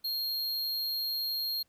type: tone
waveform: square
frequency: 4237 Hz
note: C8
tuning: 21 cents sharp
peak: -31 dBFS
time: 0.04-1.63 s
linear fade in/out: 10 ms
effects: pink hiss -72 dBFS RMS until 1.68 s